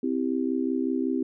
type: chord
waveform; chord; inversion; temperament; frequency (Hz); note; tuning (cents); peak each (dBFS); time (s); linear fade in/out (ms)
sine; C major; none; just; 261.6 / 327 / 392.4; C4 / E4 / G4; 0 / -14 / +2; -26 / -29 / -31; 0.03-1.23; 5
effects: none